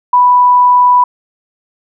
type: tone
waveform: sine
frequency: 987.8 Hz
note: B5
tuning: in tune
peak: -4 dBFS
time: 0.13-1.04 s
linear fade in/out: 5 ms
effects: none